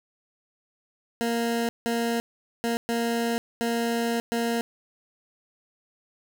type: tone bursts at uneven times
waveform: 20% pulse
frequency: 233.1 Hz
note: A#3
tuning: in tune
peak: -19 dBFS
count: 6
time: 1.21-1.69 / 1.86-2.2 / 2.64-2.77 / 2.89-3.38 / 3.61-4.2 / 4.32-4.61 s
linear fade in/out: 0 ms
effects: none